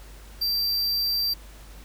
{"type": "tone", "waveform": "square", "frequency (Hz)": 4699, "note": "D8", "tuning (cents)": 0, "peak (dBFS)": -23, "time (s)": [0.41, 1.34], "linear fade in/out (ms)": 10, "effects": ["added 50 Hz sine -43 dBFS peak until 1.84 s", "pink hiss -50 dBFS RMS until 1.84 s"]}